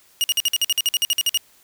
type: tone bursts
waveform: sawtooth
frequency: 2868 Hz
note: F7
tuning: 45 cents sharp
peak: -13 dBFS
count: 15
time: 0.21-1.374 s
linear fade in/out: 0 ms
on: 30 ms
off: 51 ms
effects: white hiss -55 dBFS RMS until 1.63 s